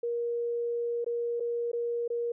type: tone with dropouts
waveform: sine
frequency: 472.7 Hz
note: A#4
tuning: 24 cents sharp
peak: -28 dBFS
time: 0.03-2.32 s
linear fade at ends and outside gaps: 5 ms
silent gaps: 1.045-1.063 / 1.399-1.404 / 1.717-1.731 / 2.079-2.101 s
effects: none